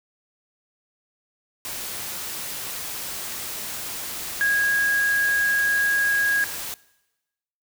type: tone in noise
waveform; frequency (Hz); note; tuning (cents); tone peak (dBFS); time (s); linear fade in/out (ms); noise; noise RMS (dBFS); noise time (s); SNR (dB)
sine; 1645; G#6; -17; -18; 4.41-6.44; 0; white; -32; 1.65-6.74; +11
effects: noise-tail reverb RT60 1.0 s tail -21 dB re dry